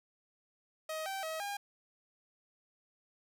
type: tone with pitch steps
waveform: sawtooth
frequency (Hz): 630 / 776 / 638 / 808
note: D#5 / G5 / D#5 / G#5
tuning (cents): +21 / -18 / +43 / -48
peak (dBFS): -33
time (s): 0.89-1.57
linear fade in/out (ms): 5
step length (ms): 170
effects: none